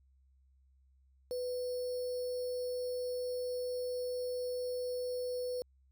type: tone with sample-and-hold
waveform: sine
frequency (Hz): 497.8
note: B4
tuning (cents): +14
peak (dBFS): -34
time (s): 1.31-5.62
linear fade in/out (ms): 0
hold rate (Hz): 4900
effects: added 66 Hz sine -64 dBFS peak until 5.91 s